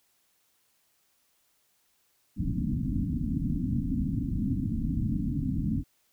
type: low-pass noise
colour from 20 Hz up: white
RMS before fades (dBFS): -29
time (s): 2.36-5.84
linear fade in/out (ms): 50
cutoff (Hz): 290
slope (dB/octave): 96
effects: white hiss -70 dBFS RMS until 6.12 s

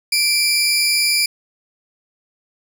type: tone pair together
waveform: 25% pulse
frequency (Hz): 2349 / 4990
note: D7 / D#8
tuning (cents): 0 / +4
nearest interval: octave + minor second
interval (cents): 1304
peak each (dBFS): -13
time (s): 0.12-1.26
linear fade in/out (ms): 5
effects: none

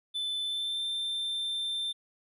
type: tone with pitch glide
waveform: triangle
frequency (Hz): 3517 to 3570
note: A7 to A7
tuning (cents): -1 to +24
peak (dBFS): -29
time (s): 0.14-1.93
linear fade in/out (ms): 20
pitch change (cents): +25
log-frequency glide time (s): 0.42-0.84
effects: none

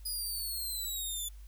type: exponential sweep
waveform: 10% pulse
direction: down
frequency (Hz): 4978 to 3467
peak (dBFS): -28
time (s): 0.05-1.29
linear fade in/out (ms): 10
effects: added 50 Hz sine -46 dBFS peak until 1.47 s + white hiss -65 dBFS RMS until 1.47 s

